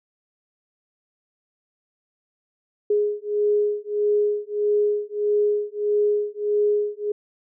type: beating tone pair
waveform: sine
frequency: 415.3 / 416.9 Hz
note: G#4 / G#4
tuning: 0 / +7 cents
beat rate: 1.6 Hz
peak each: -22 dBFS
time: 2.9-7.12 s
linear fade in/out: 5 ms
effects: none